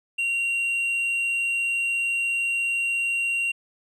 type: tone with tanh clipping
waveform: triangle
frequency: 2757 Hz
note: F7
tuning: 23 cents flat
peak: -23 dBFS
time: 0.18-3.52 s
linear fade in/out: 10 ms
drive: 8 dB
effects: none